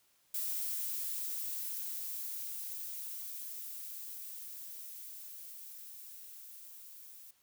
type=noise with level ramp; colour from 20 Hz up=violet; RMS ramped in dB=-36 to -53 dBFS; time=0.34-7.31 s; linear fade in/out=5 ms; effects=white hiss -71 dBFS RMS until 7.42 s